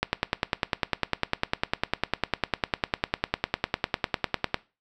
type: click train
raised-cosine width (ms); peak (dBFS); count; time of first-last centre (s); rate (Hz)
0.3; -6; 46; 0.03-4.544; 9.97
effects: noise-tail reverb RT60 0.3 s tail -20 dB re dry